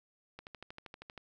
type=click train; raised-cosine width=0.3 ms; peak=-30 dBFS; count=11; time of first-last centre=0.39-1.177 s; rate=12.7 Hz; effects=none